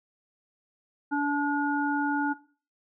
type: harmonic tone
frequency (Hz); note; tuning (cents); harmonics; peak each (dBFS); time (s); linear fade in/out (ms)
288.5; D4; -31; 1 / 3 / 5; -26 / -30 / -31; 1.11-2.34; 20
effects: noise-tail reverb RT60 0.4 s tail -17 dB re dry